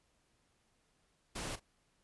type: noise with echo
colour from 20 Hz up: pink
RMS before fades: -41 dBFS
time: 1.35-1.56 s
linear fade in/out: 10 ms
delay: 39 ms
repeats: 1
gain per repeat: -15 dB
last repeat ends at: 1.599 s
effects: pink hiss -75 dBFS RMS until 2.03 s + resampled to 24000 Hz